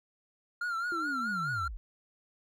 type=tone with vibrato; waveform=triangle; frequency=1393 Hz; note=F6; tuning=5 cents flat; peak=-29 dBFS; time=0.61-1.68 s; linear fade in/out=5 ms; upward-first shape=triangle; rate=4.7 Hz; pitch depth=93 cents each way
type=linear sweep; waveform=sine; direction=down; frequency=350 to 34.65 Hz; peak=-37 dBFS; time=0.92-1.77 s; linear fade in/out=0 ms
effects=none